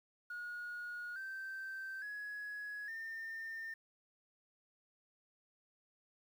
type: tone with pitch steps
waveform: sine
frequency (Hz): 1444 / 1556.6 / 1678 / 1808.8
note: F#6 / G6 / G#6 / A6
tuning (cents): -43 / -13 / +17 / +47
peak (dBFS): -40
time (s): 0.3-3.74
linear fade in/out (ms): 5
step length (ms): 860
effects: tanh soft clip ceiling -40 dBFS + 11-bit